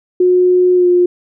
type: tone with pitch glide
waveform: sine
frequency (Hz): 362.4 to 355.6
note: F#4 to F4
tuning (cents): -36 to +31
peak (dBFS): -7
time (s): 0.2-1.06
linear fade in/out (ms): 5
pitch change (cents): -33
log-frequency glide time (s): 0.75-0.87
effects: none